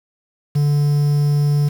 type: tone with quantisation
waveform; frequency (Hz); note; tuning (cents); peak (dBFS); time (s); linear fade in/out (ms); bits
triangle; 145.5; D3; -16; -11; 0.55-1.69; 10; 6
effects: none